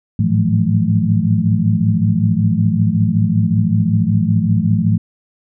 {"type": "tone cluster", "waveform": "sine", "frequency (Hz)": [105.4, 110.7, 164.4, 178.5, 216.1], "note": ["G#2", "A2", "E3", "F3", "A3"], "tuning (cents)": [26, 11, -4, 38, -31], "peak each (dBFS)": -18, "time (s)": [0.19, 4.98], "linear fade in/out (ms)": 5, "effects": []}